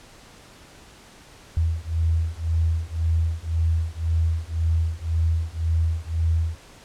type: beating tone pair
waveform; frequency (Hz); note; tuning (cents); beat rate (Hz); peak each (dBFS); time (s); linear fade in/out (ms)
sine; 80.8 / 82.7; E2 / E2; -34 / +6; 1.9; -23 / -23; 1.57-6.55; 0
effects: pink hiss -48 dBFS RMS until 6.84 s + low-pass 9000 Hz 12 dB/octave